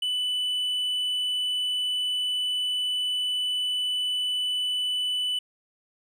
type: tone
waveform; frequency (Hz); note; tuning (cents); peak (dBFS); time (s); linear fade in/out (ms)
triangle; 2986; F#7; +15; -23; 0.02-5.39; 5
effects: none

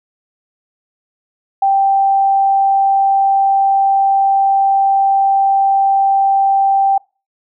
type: tone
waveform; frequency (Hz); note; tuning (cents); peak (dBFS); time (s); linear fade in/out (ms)
sine; 784; G5; 0; -9; 1.62-6.98; 5
effects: noise-tail reverb RT60 0.3 s tail -24 dB re dry

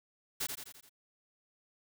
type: noise with echo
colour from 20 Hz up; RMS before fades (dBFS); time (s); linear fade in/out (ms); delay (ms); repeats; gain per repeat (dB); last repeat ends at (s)
white; -35; 0.4-0.47; 10; 85; 5; -5; 0.895
effects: none

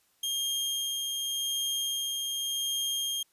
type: tone with tremolo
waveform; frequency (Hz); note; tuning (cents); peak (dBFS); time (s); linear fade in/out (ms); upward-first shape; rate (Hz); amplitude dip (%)
sawtooth; 3217; G7; +44; -25; 0.23-3.23; 5; sine; 0.87; 25
effects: white hiss -69 dBFS RMS until 3.32 s + resampled to 32000 Hz

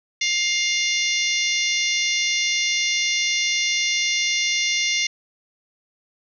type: harmonic tone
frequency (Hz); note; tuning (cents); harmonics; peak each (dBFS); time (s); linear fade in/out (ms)
704; F5; +14; 3 / 4 / 5 / 6 / 7 / 8 / 9; -23 / -27 / -27 / -30 / -32 / -27 / -30; 0.21-5.07; 5
effects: none

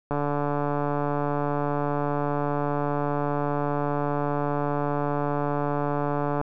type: click train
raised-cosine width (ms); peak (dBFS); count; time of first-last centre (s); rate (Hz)
1; -13; 915; 0.11-6.413; 145
effects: none

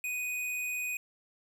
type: tone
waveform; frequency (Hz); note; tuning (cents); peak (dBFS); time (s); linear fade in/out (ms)
square; 2489; D#7; 0; -33; 0.04-0.97; 2
effects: none

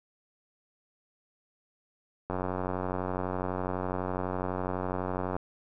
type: click train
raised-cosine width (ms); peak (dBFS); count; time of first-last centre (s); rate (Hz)
1; -18; 283; 2.3-5.365; 92
effects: none

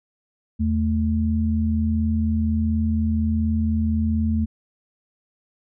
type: tone pair together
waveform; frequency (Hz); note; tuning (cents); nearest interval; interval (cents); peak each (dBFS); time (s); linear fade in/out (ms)
sine; 81.39 / 220; E2 / A3; -21 / 0; octave + perfect fourth; 1721; -21; 0.59-4.46; 20
effects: none

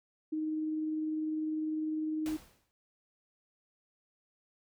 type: tone with tremolo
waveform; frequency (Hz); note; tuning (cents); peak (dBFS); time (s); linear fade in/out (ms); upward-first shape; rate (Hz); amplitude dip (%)
sine; 311.1; D#4; 0; -30; 0.32-2.37; 10; triangle; 20; 25
type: noise with exponential decay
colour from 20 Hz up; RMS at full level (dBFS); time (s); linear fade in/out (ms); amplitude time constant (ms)
pink; -42; 2.26-2.71; 0; 97
effects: none

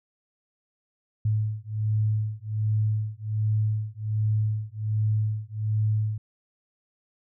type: beating tone pair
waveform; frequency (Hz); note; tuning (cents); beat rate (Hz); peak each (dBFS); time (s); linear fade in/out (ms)
sine; 106.9 / 108.2; A2 / A2; -49 / -29; 1.3; -26 / -26; 1.25-6.18; 5
effects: none

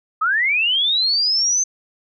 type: linear sweep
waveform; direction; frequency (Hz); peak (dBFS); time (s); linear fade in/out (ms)
sine; up; 1218 to 6272; -15; 0.21-1.64; 10
effects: none

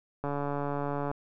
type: click train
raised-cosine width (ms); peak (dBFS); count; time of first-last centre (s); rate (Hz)
1; -19; 126; 0.24-1.114; 143
effects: none

